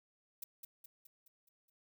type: noise with echo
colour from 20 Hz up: violet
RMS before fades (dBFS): -44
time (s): 0.42-0.44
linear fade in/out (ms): 5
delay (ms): 210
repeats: 6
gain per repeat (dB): -5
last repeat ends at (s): 1.7
effects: none